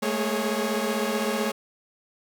sawtooth tone cluster, 211.6 / 227.4 / 415.7 / 550 Hz, G#3 / A#3 / G#4 / C#5, +33 / -43 / +2 / -14 cents, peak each -26 dBFS, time 0.02-1.52 s, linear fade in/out 10 ms, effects none

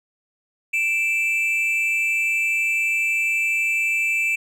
triangle tone pair together, 2349 / 2637 Hz, D7 / E7, 0 / 0 cents, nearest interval major second, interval 200 cents, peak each -20 dBFS, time 0.73-4.36 s, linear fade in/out 10 ms, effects none

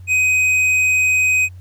triangle tone with hard clipping, 2512 Hz, D#7, 16 cents sharp, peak -14 dBFS, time 0.07-1.49 s, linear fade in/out 50 ms, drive 10 dB, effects added 91 Hz sine -34 dBFS peak until 1.6 s + pink hiss -59 dBFS RMS until 1.6 s

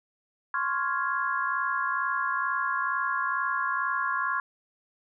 sine chord, Db major seventh, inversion third, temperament equal, 1046.5 / 1108.7 / 1396.9 / 1661.2 Hz, C6 / Db6 / F6 / Ab6, 0 / 0 / 0 / 0 cents, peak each -31 dBFS, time 0.54-4.4 s, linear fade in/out 2 ms, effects none

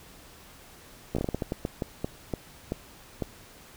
slowing click train, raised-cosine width 2 ms, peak -15 dBFS, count 15, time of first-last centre 1.15-3.223 s, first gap 15 ms, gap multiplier 1.31, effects pink hiss -51 dBFS RMS until 3.76 s

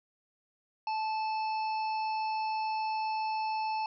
harmonic tone with a mistuned harmonic, 873 Hz, A5, 14 cents flat, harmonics 1 / 3 / 5 / 6, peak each -30 / -42 / -47 / -49 dBFS, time 0.87-3.86 s, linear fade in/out 2 ms, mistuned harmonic 6, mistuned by +25 cents, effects none

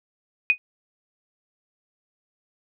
sine tone with exponential decay, 2489 Hz, D#7, in tune, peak -10 dBFS, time 0.5-0.58 s, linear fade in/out 0 ms, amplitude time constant 16 ms, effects none

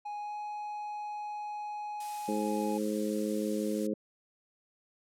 triangle tone with pitch glide, 830.6 to 836.9 Hz, G#5 to G#5, 0 to +13 cents, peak -34 dBFS, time 0.05-2.78 s, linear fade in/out 10 ms, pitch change +13 cents, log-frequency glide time 0.2-0.35 s
blue noise, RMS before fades -44 dBFS, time 2-3.87 s, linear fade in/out 5 ms
harmonic tone, 106 Hz, G#2, 36 cents sharp, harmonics 2 / 3 / 4 / 5, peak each -33 / -35 / -36 / -37 dBFS, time 2.28-3.94 s, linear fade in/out 5 ms
effects low-pass 10000 Hz 12 dB/octave

